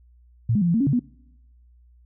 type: tone with pitch steps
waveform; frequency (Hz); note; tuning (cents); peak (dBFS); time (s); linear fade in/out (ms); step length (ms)
sine; 114.8 / 208.2 / 174.1 / 169.2 / 227.4 / 277.9 / 140.7 / 244; A#2 / G#3 / F3 / E3 / A#3 / C#4 / C#3 / B3; -26 / +5 / -5 / +45 / -43 / +4 / +26 / -21; -17; 0.49-0.994; 5; 63
effects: noise-tail reverb RT60 0.9 s tail -24 dB re dry + added 60 Hz sine -51 dBFS peak until 2.05 s